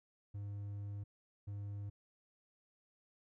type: tone bursts at uneven times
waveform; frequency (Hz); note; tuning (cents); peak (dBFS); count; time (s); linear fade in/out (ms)
triangle; 101.5; G#2; -39; -39; 2; 0.34-1.04 / 1.47-1.9; 10
effects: none